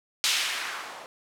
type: noise with low-pass filter sweep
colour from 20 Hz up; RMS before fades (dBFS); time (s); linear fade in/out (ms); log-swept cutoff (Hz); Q
violet; -30; 0.24-1.06; 0; 3900 to 710; 1.2
effects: none